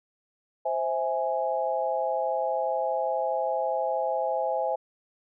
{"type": "chord", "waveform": "sine", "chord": "C augmented", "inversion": "none", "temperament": "equal with one note detuned", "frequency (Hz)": [523.3, 655.5, 830.6], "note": ["C5", "E5", "G#5"], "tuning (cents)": [0, -10, 0], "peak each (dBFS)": -29, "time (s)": [0.65, 4.76], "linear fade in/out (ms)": 10, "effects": []}